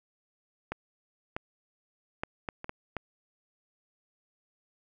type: clicks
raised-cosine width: 0.5 ms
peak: -18 / -18 / -16 / -18 / -24 / -20 / -18 dBFS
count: 7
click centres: 0.72 / 1.365 / 2.235 / 2.488 / 2.644 / 2.694 / 2.967 s
effects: none